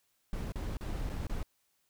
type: noise with dropouts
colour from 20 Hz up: brown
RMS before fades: -36 dBFS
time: 0.33-1.43 s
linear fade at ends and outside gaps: 1 ms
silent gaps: 0.521-0.557 / 0.77-0.809 / 1.093-1.097 / 1.269-1.296 s
effects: white hiss -75 dBFS RMS until 1.89 s